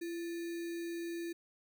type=tone with sample-and-hold; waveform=sine; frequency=338.4 Hz; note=E4; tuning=45 cents sharp; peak=-37 dBFS; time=0.01-1.33 s; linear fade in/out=10 ms; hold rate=2100 Hz; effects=none